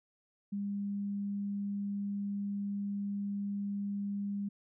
sine tone, 201.4 Hz, G3, 47 cents sharp, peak -33 dBFS, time 0.52-4.49 s, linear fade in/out 10 ms, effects none

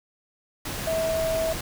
sine tone in noise, 648 Hz, E5, 30 cents flat, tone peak -23 dBFS, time 0.87-1.53 s, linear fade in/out 5 ms, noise pink, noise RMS -32 dBFS, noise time 0.65-1.61 s, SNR +6 dB, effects none

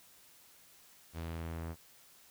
sawtooth tone with low-pass filter sweep, 82.41 Hz, E2, in tune, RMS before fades -41 dBFS, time 1.13-1.76 s, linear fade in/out 50 ms, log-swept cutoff 5300 to 1500 Hz, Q 0.86, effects white hiss -61 dBFS RMS until 2.3 s

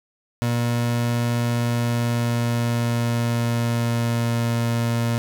30% pulse tone with pitch glide, 119 to 117.16 Hz, A#2 to A#2, +36 to +9 cents, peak -17 dBFS, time 0.42-5.18 s, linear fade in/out 0 ms, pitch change -27 cents, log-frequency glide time 1.46-4.52 s, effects none

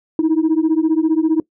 sine beating tone pair, 311.1 / 326.1 Hz, D#4 / E4, 0 / -19 cents, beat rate 15 Hz, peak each -14 dBFS, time 0.19-1.4 s, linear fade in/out 2 ms, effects noise-tail reverb RT60 0.1 s tail -22 dB re dry + tanh soft clip ceiling -9 dBFS

